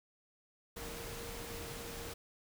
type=tone in noise; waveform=sine; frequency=466.2 Hz; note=A#4; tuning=in tune; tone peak=-49 dBFS; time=0.76-2.14 s; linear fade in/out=10 ms; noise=pink; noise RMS=-45 dBFS; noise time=0.76-2.14 s; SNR=-7 dB; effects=none